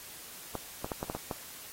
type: clicks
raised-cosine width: 1 ms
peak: -20 dBFS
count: 7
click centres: 0.553 / 0.845 / 0.918 / 1.029 / 1.099 / 1.15 / 1.312 s
effects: white hiss -47 dBFS RMS until 1.72 s + AAC 48 kbps